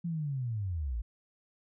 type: linear sweep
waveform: sine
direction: down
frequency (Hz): 174.61 to 50.6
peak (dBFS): -31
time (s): 0.04-1.02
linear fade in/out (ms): 10
effects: none